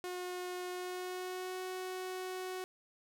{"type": "tone with pitch glide", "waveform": "sawtooth", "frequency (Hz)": [361.3, 370.4], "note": ["F#4", "F#4"], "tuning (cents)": [-41, 2], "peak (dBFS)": -35, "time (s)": [0.04, 2.64], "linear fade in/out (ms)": 0, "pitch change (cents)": 43, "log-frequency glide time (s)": [0.7, 1.61], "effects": []}